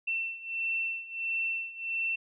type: beating tone pair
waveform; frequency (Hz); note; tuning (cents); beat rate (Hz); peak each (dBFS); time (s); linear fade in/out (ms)
sine; 2690 / 2691.5; E7 / E7; +34 / +35; 1.5; -35 / -32; 0.07-2.16; 10
effects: none